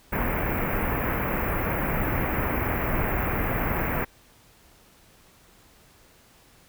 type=band-stop noise; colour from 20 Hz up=pink; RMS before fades=-26 dBFS; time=0.12-4.05 s; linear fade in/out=10 ms; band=2400 to 14000 Hz; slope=48 dB/octave; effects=pink hiss -56 dBFS RMS until 6.68 s